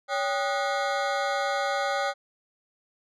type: ring-modulated tone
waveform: 25% pulse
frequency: 678 Hz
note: E5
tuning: 49 cents sharp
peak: -18 dBFS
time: 0.08-2.14 s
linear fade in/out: 50 ms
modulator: 115 Hz
effects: low-pass 5000 Hz 12 dB/octave